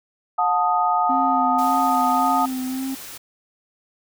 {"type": "chord", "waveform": "sine", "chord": "D# diminished", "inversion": "first", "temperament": "equal with one note detuned", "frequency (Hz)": [722.7, 880, 1244.5], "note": ["F#5", "A5", "D#6"], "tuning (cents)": [-41, 0, 0], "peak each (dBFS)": -21, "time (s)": [0.38, 2.46], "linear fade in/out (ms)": 10}
{"type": "tone with vibrato", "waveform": "triangle", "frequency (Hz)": 261.6, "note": "C4", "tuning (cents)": 0, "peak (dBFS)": -22, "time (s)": [1.09, 2.95], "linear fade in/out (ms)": 10, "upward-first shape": "sine", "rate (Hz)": 1.8, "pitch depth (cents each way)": 34}
{"type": "noise", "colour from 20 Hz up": "white", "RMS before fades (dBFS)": -37, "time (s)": [1.58, 3.18], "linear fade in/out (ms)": 10}
{"effects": []}